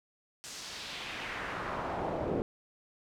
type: noise with band-pass filter sweep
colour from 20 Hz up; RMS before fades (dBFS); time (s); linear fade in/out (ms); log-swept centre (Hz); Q
brown; -37; 0.44-2.42; 0; 7000 to 430; 1.5
effects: none